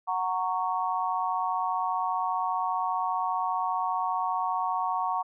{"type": "chord", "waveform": "sine", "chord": "F# major", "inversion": "none", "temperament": "just", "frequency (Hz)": [740, 925, 1110], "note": ["F#5", "A#5", "C#6"], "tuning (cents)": [0, -14, 2], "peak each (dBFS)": -30, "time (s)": [0.07, 5.23], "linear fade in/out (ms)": 20, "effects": []}